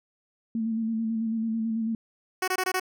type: tone with vibrato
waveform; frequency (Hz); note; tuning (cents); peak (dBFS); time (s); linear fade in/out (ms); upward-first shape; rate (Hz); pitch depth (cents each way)
sine; 224.4; A3; +34; -25; 0.55-1.95; 2; square; 9.1; 27
type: tone bursts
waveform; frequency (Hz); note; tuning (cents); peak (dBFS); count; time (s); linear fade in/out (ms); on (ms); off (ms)
10% pulse; 371.6; F#4; +7; -16; 5; 2.42-2.798; 5; 58; 22
effects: none